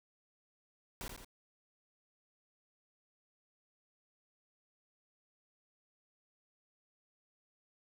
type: noise with echo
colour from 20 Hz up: pink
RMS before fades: -43 dBFS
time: 1.01-1.08 s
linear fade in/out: 0 ms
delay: 83 ms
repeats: 2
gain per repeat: -5 dB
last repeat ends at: 1.246 s
effects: none